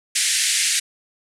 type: band-pass noise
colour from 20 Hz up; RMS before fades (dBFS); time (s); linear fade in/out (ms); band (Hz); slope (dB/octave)
white; -20; 0.15-0.8; 10; 1700 to 10000; 48
effects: none